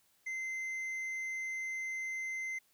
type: tone with tanh clipping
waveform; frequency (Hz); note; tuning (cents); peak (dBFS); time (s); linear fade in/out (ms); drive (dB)
triangle; 2071; C7; -18; -37; 0.26-2.59; 10; 9
effects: white hiss -71 dBFS RMS until 2.73 s